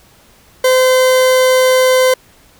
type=tone; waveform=40% pulse; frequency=514 Hz; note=C5; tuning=31 cents flat; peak=-7 dBFS; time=0.64-2.14 s; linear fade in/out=5 ms; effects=pink hiss -47 dBFS RMS until 2.59 s